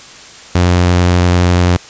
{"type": "tone", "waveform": "sawtooth", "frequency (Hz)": 88.8, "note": "F2", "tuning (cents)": 29, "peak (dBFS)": -4, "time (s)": [0.55, 1.77], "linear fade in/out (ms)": 5, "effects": ["white hiss -35 dBFS RMS until 1.89 s", "resampled to 16000 Hz"]}